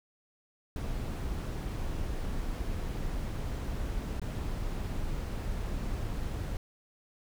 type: noise with dropouts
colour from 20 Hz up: brown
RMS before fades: -34 dBFS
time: 0.76-6.57 s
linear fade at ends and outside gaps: 1 ms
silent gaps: 4.197-4.216 s
effects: none